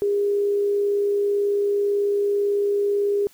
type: tone with amplitude modulation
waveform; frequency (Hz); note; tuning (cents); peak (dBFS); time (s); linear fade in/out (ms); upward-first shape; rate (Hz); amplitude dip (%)
sine; 406; G#4; -39; -17; 0.02-3.27; 0; sine; 58.1; 25
effects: white hiss -54 dBFS RMS until 3.33 s